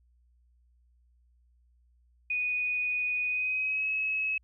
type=tone with pitch glide; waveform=sine; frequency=2478 to 2571 Hz; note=D#7 to E7; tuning=-8 to -44 cents; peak=-27 dBFS; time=2.3-4.38 s; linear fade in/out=5 ms; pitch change=+64 cents; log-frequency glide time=3.25-3.89 s; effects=added 60 Hz sine -62 dBFS peak until 4.43 s